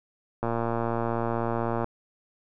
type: click train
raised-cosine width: 1 ms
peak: -14 dBFS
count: 165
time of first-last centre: 0.43-1.844 s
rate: 116 Hz
effects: none